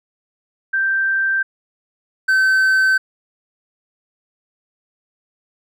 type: tone pair in turn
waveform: sine / triangle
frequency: 1568 / 1537.5 Hz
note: G6 / G6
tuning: 0 / -34 cents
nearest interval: unison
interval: 34 cents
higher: first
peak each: -15 / -10 dBFS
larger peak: second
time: 0.73-1.43 / 2.28-2.98 s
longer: neither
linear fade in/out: 10 ms
effects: none